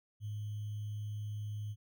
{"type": "tone with sample-and-hold", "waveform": "sine", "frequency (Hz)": 105.1, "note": "G#2", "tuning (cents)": 21, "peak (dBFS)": -37, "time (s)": [0.2, 1.76], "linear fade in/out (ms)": 50, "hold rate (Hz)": 3150, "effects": []}